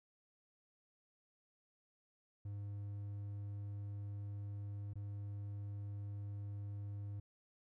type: tone with dropouts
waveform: triangle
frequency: 101.6 Hz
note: G#2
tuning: 38 cents flat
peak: -40 dBFS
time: 2.45-7.2 s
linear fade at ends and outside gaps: 5 ms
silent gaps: 4.935-4.955 s
effects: none